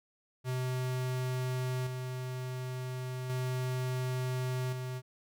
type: tone with tremolo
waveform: square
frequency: 127.7 Hz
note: C3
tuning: 42 cents flat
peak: -32 dBFS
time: 0.44-5.02 s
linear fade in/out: 50 ms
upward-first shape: square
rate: 0.35 Hz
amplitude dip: 40%
effects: none